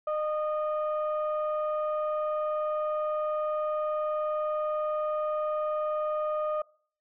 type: tone pair together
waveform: sine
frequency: 610 / 1230.3 Hz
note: D#5 / D#6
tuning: -34 / -20 cents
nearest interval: octave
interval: 1214 cents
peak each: -27 / -32 dBFS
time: 0.07-6.62 s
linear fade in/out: 5 ms
effects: noise-tail reverb RT60 0.5 s tail -23 dB re dry + tanh soft clip ceiling -21 dBFS